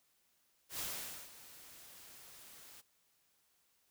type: noise with ADSR envelope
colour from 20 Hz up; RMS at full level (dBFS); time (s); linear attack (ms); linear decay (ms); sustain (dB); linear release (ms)
white; -40; 0.69-2.82; 100; 500; -16; 24
effects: white hiss -75 dBFS RMS until 3.9 s